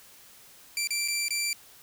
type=tone with dropouts; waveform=15% pulse; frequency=2349 Hz; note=D7; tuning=in tune; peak=-20 dBFS; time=0.77-1.53 s; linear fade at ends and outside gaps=1 ms; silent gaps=0.873-0.906 / 1.078-1.083 / 1.283-1.306 s; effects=white hiss -53 dBFS RMS until 1.82 s